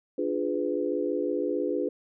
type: chord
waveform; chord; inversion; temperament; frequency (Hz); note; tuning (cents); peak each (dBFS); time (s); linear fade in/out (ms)
sine; D diminished seventh; none; equal with one note detuned; 293.7 / 349.2 / 415.3 / 500.5; D4 / F4 / Ab4 / Cb5; 0 / 0 / 0 / +23; -31; 0.18-1.89; 5
effects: none